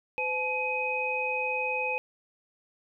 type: tone cluster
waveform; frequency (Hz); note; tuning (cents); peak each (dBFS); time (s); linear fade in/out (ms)
sine; 509 / 861 / 2514; C5 / A5 / D#7; -48 / -38 / +17; -33 / -34 / -29; 0.18-1.98; 0
effects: none